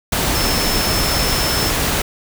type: tone in noise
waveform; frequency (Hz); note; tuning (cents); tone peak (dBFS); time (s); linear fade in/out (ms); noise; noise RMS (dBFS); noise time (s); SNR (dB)
sine; 5290; E8; +5; -22; 0.35-1.7; 5; pink; -18; 0.12-2.02; -7
effects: none